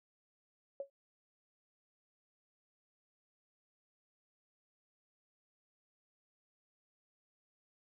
sine tone with exponential decay, 554.4 Hz, C#5, in tune, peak -34 dBFS, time 0.8-0.9 s, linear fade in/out 2 ms, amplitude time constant 20 ms, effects none

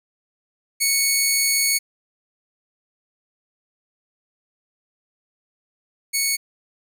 10% pulse tone pair in turn, 2217 / 2217 Hz, C#7 / C#7, 0 / 0 cents, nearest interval unison, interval 0 cents, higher neither, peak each -8 / -10 dBFS, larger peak first, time 0.8-1.79 / 6.13-6.37 s, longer first, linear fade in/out 20 ms, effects none

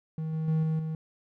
triangle tone with level steps, 158.5 Hz, D#3, 32 cents sharp, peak -28 / -26 / -21 / -23 / -28 dBFS, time 0.18-0.95 s, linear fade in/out 2 ms, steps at 0.33 / 0.48 / 0.63 / 0.79 s, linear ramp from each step 2 ms, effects none

